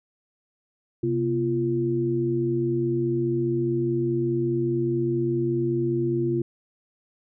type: tone cluster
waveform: sine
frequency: 130.9 / 240.3 / 345.2 Hz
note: C3 / B3 / F4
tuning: +1 / -47 / -20 cents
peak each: -27 / -31 / -23 dBFS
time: 1.03-6.42 s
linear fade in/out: 5 ms
effects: none